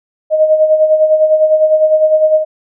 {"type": "tone with tremolo", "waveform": "sine", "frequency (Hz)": 622.3, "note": "D#5", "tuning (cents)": 0, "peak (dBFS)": -4, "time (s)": [0.3, 2.45], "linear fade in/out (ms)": 50, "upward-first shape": "sine", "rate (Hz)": 9.9, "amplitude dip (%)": 60, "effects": []}